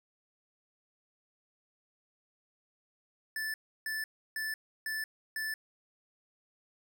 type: tone bursts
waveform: square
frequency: 1753 Hz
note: A6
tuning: 7 cents flat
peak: -34 dBFS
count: 5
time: 3.36-5.54 s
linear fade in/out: 2 ms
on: 180 ms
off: 320 ms
effects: none